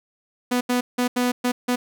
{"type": "tone bursts at uneven times", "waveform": "sawtooth", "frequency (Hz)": 247.1, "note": "B3", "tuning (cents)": 1, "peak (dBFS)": -15, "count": 6, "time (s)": [[0.51, 0.61], [0.69, 0.81], [0.98, 1.08], [1.16, 1.32], [1.44, 1.52], [1.68, 1.76]], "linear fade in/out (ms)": 10, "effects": []}